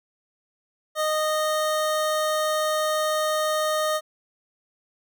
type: tone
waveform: 25% pulse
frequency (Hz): 618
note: D#5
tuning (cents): -12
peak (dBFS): -18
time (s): 0.95-4.01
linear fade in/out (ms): 50
effects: none